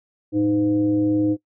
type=tone with frequency modulation; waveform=sine; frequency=309.8 Hz; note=D#4; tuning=7 cents flat; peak=-16 dBFS; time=0.32-1.37 s; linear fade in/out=50 ms; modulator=199 Hz; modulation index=0.49; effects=noise-tail reverb RT60 0.1 s tail -19 dB re dry